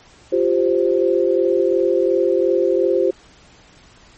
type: chord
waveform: sine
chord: F suspended second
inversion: none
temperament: equal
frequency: 349.2 / 392 / 523.3 Hz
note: F4 / G4 / C5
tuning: 0 / 0 / 0 cents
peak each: -18 dBFS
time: 0.32-3.11 s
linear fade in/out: 10 ms
effects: pink hiss -48 dBFS RMS until 4.17 s + MP3 32 kbps